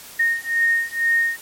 sine beating tone pair, 1848 / 1850.1 Hz, A#6 / A#6, -16 / -14 cents, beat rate 2.1 Hz, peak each -20 dBFS, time 0.19-1.37 s, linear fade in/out 10 ms, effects white hiss -40 dBFS RMS until 1.41 s + MP3 64 kbps

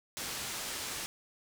white low-pass noise, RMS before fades -39 dBFS, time 0.17-1.06 s, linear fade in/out 0 ms, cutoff 8500 Hz, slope 12 dB/octave, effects none

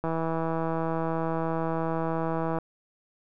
click train, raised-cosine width 1 ms, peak -16 dBFS, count 416, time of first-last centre 0.04-2.586 s, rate 163 Hz, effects none

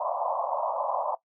pink band-pass noise, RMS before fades -29 dBFS, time 0-1.15 s, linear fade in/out 5 ms, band 560 to 1100 Hz, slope 96 dB/octave, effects noise-tail reverb RT60 0.1 s tail -17 dB re dry

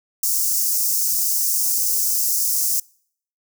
white high-pass noise, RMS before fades -20 dBFS, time 0.23-2.8 s, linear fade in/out 5 ms, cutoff 5200 Hz, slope 48 dB/octave, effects noise-tail reverb RT60 0.6 s tail -26 dB re dry

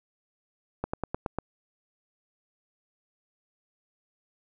slowing click train, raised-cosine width 1 ms, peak -15 dBFS, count 6, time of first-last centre 0.84-1.386 s, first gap 95 ms, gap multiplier 1.07, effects none

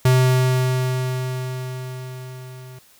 square tone with level ramp, 128.3 Hz, C3, 34 cents flat, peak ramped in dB -12 to -38 dBFS, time 0.05-2.79 s, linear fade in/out 5 ms, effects white hiss -53 dBFS RMS until 2.99 s

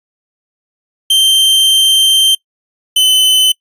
45% pulse tone pair in turn, 3136 / 3036 Hz, G7 / F#7, 0 / +44 cents, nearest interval minor second, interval 56 cents, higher first, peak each -6 dBFS, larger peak neither, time 1.1-2.35 / 2.96-3.52 s, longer first, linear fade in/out 5 ms, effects noise-tail reverb RT60 0.1 s tail -23 dB re dry + resampled to 32000 Hz

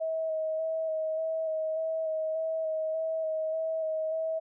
sine tone with vibrato, 638 Hz, D#5, 43 cents sharp, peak -28 dBFS, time 0-4.4 s, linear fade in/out 20 ms, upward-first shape square, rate 1.7 Hz, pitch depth 15 cents each way, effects none

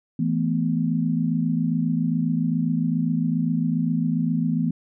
sine chord, E suspended fourth, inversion none, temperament just, 164.81 / 219.8 / 247.2 Hz, E3 / A3 / B3, 0 / -2 / +2 cents, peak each -23 / -26 / -24 dBFS, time 0.19-4.71 s, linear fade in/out 5 ms, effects none

